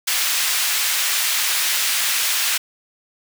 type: high-pass noise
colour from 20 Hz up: pink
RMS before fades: -20 dBFS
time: 0.07-2.58 s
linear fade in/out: 10 ms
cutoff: 2000 Hz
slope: 12 dB/octave
effects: none